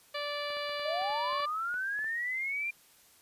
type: harmonic tone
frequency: 583 Hz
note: D5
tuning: 13 cents flat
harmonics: 1 / 2 / 3 / 4 / 5 / 6 / 7 / 8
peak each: -37 / -40 / -42 / -43 / -44 / -45 / -45 / -46 dBFS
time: 0.14-1.46 s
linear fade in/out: 10 ms
type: clicks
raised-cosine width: 0.5 ms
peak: -35 dBFS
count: 11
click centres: 0.504 / 0.569 / 0.694 / 0.796 / 1.018 / 1.102 / 1.329 / 1.403 / 1.742 / 1.991 / 2.044 s
type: linear sweep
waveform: sine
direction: up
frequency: 590 to 2405 Hz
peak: -31 dBFS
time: 0.85-2.71 s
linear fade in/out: 10 ms
effects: white hiss -61 dBFS RMS until 3.21 s + resampled to 32000 Hz